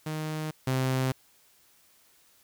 sawtooth tone pair in turn, 155.3 / 130.59 Hz, D#3 / C3, -3 / -3 cents, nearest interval minor third, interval 300 cents, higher first, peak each -27 / -21 dBFS, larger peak second, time 0.06-0.51 / 0.67-1.12 s, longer neither, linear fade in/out 5 ms, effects white hiss -62 dBFS RMS until 2.43 s

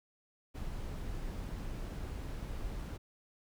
brown noise, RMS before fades -40 dBFS, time 0.54-2.98 s, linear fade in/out 20 ms, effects none

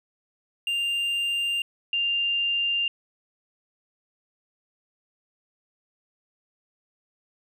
triangle / sine tone pair in turn, 2794 / 2794 Hz, F7 / F7, 0 / 0 cents, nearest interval unison, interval 0 cents, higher neither, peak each -22 dBFS, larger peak neither, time 0.67-1.62 / 1.93-2.88 s, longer neither, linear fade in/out 2 ms, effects none

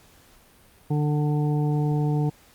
harmonic tone, 148.7 Hz, D3, 22 cents sharp, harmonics 1 / 2 / 3 / 5 / 6, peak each -21 / -29 / -32 / -36 / -40 dBFS, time 0.9-2.3 s, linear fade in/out 10 ms, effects pink hiss -55 dBFS RMS until 2.54 s + Opus 48 kbps

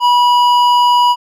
sine tone with hard clipping, 975 Hz, B5, 23 cents flat, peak -9 dBFS, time 0-1.16 s, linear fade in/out 50 ms, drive 9 dB, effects none

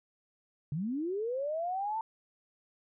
sine linear sweep, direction up, 135.2 to 909 Hz, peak -31 dBFS, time 0.72-2.01 s, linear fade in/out 2 ms, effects none

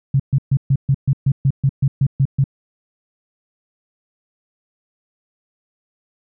sine tone bursts, 136.2 Hz, C#3, 30 cents flat, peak -11 dBFS, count 13, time 0.14-2.441 s, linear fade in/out 5 ms, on 57 ms, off 130 ms, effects none

